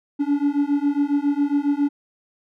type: beating tone pair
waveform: triangle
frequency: 283.1 / 290.4 Hz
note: C#4 / D4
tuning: +37 / -19 cents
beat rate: 7.3 Hz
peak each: -19 dBFS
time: 0.19-1.89 s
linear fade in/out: 20 ms
effects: none